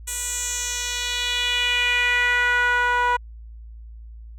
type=tone with band-pass filter sweep; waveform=10% pulse; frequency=488.3 Hz; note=B4; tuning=20 cents flat; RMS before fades=-22 dBFS; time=0.07-3.17 s; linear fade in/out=10 ms; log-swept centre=9200 to 1000 Hz; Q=2.4; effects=added 56 Hz sine -37 dBFS peak until 4.38 s